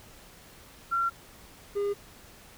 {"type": "tone pair in turn", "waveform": ["sine", "triangle"], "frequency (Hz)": [1368, 405.5], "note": ["F6", "G#4"], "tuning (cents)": [-36, -41], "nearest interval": "octave + major sixth", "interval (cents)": 2105, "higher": "first", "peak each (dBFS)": -24, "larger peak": "neither", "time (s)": [[0.91, 1.1], [1.75, 1.94]], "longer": "neither", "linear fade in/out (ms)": 20, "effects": ["pink hiss -52 dBFS RMS until 2.57 s"]}